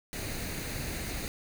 pink noise with comb filter, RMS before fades -36 dBFS, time 0.13-1.28 s, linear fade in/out 0 ms, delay 0.46 ms, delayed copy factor +0.5, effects none

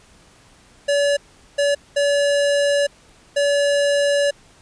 square tone bursts at uneven times, 571 Hz, D5, 49 cents flat, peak -16 dBFS, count 4, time 0.88-1.17 / 1.58-1.75 / 1.96-2.87 / 3.36-4.31 s, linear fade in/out 10 ms, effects pink hiss -51 dBFS RMS until 4.61 s + resampled to 22050 Hz

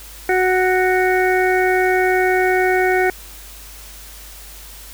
harmonic tone, 370 Hz, F#4, in tune, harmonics 1 / 2 / 4 / 5 / 6, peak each -16 / -19 / -22 / -23 / -24 dBFS, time 0.29-3.1 s, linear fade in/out 2 ms, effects added 50 Hz sine -39 dBFS peak until 4.93 s + white hiss -39 dBFS RMS until 4.93 s

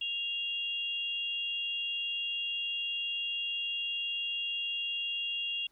sine tone pair together, 2794 / 3313 Hz, F7 / G#7, 0 / -5 cents, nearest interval minor third, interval 295 cents, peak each -33 / -37 dBFS, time 0.01-5.67 s, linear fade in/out 5 ms, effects pink hiss -71 dBFS RMS until 5.71 s

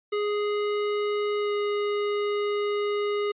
square tone with pitch glide, 415.3 to 412.7 Hz, G#4 to G#4, 0 to -11 cents, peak -25 dBFS, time 0.12-3.32 s, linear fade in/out 10 ms, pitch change -11 cents, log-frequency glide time 1.39-1.52 s, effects resampled to 8000 Hz

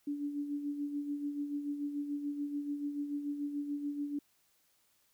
sine tone with tremolo, 288.9 Hz, D4, 28 cents flat, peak -32 dBFS, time 0.07-4.19 s, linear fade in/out 5 ms, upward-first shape sine, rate 6.9 Hz, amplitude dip 55%, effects white hiss -72 dBFS RMS until 5.13 s

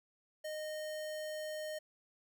square tone, 616 Hz, D#5, 17 cents flat, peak -40 dBFS, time 0.44-1.79 s, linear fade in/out 10 ms, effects none

